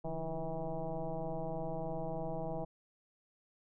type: tone with frequency modulation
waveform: sine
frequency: 329.6 Hz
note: E4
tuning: in tune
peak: -35 dBFS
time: 0.04-2.65 s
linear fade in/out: 10 ms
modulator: 159 Hz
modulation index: 3
effects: none